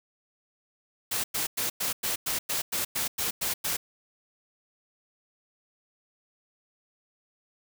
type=noise bursts; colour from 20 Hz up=white; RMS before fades=-29 dBFS; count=12; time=1.11-3.77 s; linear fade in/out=10 ms; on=130 ms; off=100 ms; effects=none